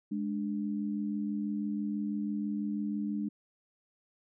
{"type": "tone pair together", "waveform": "sine", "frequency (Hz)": [207.9, 294], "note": ["G#3", "D4"], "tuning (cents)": [2, 2], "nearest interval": "tritone", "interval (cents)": 600, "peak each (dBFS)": [-32, -36], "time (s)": [0.11, 3.29], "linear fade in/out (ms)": 10, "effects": []}